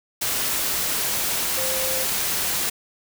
sine tone in noise, 523.3 Hz, C5, in tune, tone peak -29 dBFS, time 1.57-2.04 s, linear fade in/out 10 ms, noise white, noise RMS -24 dBFS, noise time 0.21-2.7 s, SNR -8 dB, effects none

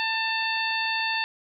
harmonic tone, 893 Hz, A5, 25 cents sharp, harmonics 1 / 2 / 3 / 4 / 5, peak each -30 / -29 / -29 / -34 / -33 dBFS, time 0-1.24 s, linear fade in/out 0 ms, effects none

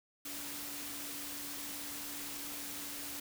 sine tone in noise, 287.8 Hz, D4, 35 cents flat, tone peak -51 dBFS, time 0.25-3.2 s, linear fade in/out 5 ms, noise white, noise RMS -43 dBFS, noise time 0.25-3.2 s, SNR -11 dB, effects none

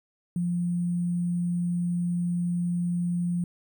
sine tone with sample-and-hold, 174.61 Hz, F3, in tune, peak -24 dBFS, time 0.36-3.44 s, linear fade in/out 2 ms, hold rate 8820 Hz, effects none

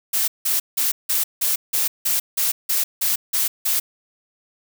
blue noise bursts, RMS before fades -20 dBFS, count 12, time 0.13-3.8 s, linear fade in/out 10 ms, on 150 ms, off 170 ms, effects none

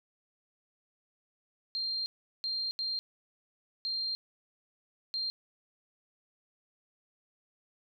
sine tone bursts at uneven times, 4186 Hz, C8, in tune, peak -31 dBFS, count 5, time 1.75-2.06 / 2.44-2.71 / 2.79-2.99 / 3.85-4.15 / 5.14-5.3 s, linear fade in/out 0 ms, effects none

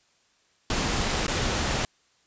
pink noise with dropouts, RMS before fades -26 dBFS, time 0.7-1.85 s, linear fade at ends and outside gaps 1 ms, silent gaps 1.267-1.28 s, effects white hiss -65 dBFS RMS until 2.26 s + resampled to 16000 Hz

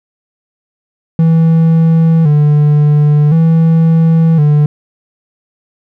triangle tone with vibrato, 155.6 Hz, D#3, in tune, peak -3 dBFS, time 1.19-4.66 s, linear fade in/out 2 ms, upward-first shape square, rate 0.47 Hz, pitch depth 83 cents each way, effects none

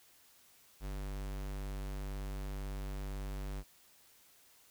square tone, 49 Hz, G1, in tune, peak -39 dBFS, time 0.8-3.64 s, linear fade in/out 50 ms, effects white hiss -64 dBFS RMS until 4.7 s

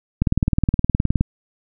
click train, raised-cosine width 5 ms, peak -4 dBFS, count 20, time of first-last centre 0.22-1.21 s, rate 19.2 Hz, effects none

